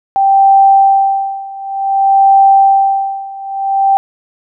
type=tone with tremolo; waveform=sine; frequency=783 Hz; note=G5; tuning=2 cents flat; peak=-3 dBFS; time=0.16-3.97 s; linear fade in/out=0 ms; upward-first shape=sine; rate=0.55 Hz; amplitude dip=90%; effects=none